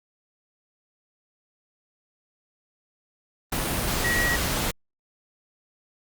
sine tone in noise, 1912 Hz, A#6, 43 cents sharp, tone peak -23 dBFS, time 4.04-4.36 s, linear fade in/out 5 ms, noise pink, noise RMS -26 dBFS, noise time 3.52-4.71 s, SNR 0 dB, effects Opus 32 kbps

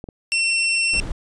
clicks, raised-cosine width 2 ms, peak -21 dBFS, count 2, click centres 0.041 / 0.088 s
sawtooth tone, 2708 Hz, E7, 46 cents sharp, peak -14 dBFS, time 0.32-1 s, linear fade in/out 0 ms
brown noise, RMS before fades -26 dBFS, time 0.93-1.12 s, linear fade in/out 5 ms
effects resampled to 22050 Hz

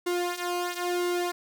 sawtooth tone with flanger, 353.5 Hz, F4, 21 cents sharp, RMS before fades -29 dBFS, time 0.06-1.32 s, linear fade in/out 10 ms, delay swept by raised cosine 1.6 to 3.4 ms, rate 1 Hz, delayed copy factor -0.75, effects none

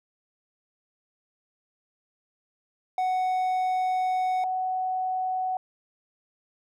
triangle / sine tone pair in turn, 742 / 745 Hz, F#5 / F#5, +5 / +12 cents, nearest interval unison, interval 7 cents, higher second, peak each -21 / -25 dBFS, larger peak first, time 2.98-4.44 / 4.44-5.57 s, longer first, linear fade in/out 2 ms, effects none

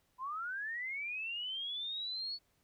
sine linear sweep, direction up, 987.8 to 4449 Hz, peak -37 dBFS, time 0.18-2.39 s, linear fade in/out 50 ms, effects pink hiss -75 dBFS RMS until 2.63 s

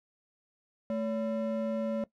triangle ring-modulated tone, 392.8 Hz, G4, 4 cents sharp, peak -24 dBFS, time 0.9-2.04 s, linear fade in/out 2 ms, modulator 173 Hz, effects noise-tail reverb RT60 0.1 s tail -18 dB re dry

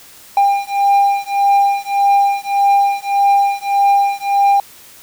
triangle beating tone pair, 799 / 800.7 Hz, G5 / G5, +33 / +37 cents, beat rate 1.7 Hz, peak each -12 / -12 dBFS, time 0.37-4.6 s, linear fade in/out 2 ms, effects white hiss -41 dBFS RMS until 5.02 s

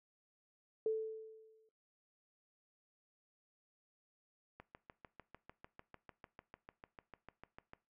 sine tone with exponential decay, 440 Hz, A4, in tune, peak -30 dBFS, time 0.86-1.69 s, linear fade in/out 2 ms, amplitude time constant 180 ms
click train, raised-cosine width 0.5 ms, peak -36 dBFS, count 22, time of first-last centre 4.6-7.734 s, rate 6.7 Hz
effects noise-tail reverb RT60 0.3 s tail -19 dB re dry

